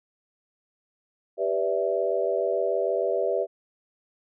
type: chord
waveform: sine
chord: E minor seventh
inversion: first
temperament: equal with one note detuned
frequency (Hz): 392 / 493.9 / 580.6 / 659.3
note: G4 / B4 / D5 / E5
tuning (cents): 0 / 0 / -20 / 0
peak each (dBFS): -28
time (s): 1.37-3.47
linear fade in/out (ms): 50
effects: none